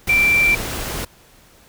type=tone in noise; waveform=sine; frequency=2349 Hz; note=D7; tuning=in tune; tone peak=-12 dBFS; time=0.09-0.55 s; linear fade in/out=5 ms; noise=pink; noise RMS=-26 dBFS; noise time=0.07-1.05 s; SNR=+11 dB; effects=pink hiss -50 dBFS RMS until 1.68 s